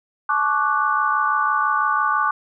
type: chord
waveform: sine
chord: D major seventh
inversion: second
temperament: equal with one note detuned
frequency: 862.9 / 1108.7 / 1174.7 / 1480 Hz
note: A5 / C#6 / D6 / F#6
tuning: -34 / 0 / 0 / 0 cents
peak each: -25 / -23 / -20 / -23 dBFS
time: 0.29-2.31 s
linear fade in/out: 5 ms
effects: none